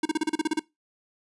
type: tone bursts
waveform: square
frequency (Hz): 312.8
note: D#4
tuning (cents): +9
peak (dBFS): -22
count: 10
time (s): 0.03-0.595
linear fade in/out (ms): 5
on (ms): 25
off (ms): 35
effects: noise-tail reverb RT60 0.2 s tail -21 dB re dry + resampled to 24000 Hz